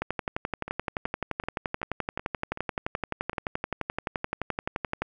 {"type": "two click trains", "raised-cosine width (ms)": 0.5, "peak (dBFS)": [-21, -13], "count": [8, 59], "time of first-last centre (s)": [[0.68, 3.332], [0.02, 5.02]], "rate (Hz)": [2.64, 11.6], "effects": []}